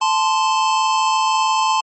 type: tone pair together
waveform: square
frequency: 875 / 1040.6 Hz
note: A5 / C6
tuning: -10 / -10 cents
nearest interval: minor third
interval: 300 cents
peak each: -18 dBFS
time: 0.01-1.81 s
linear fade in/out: 10 ms
effects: MP3 32 kbps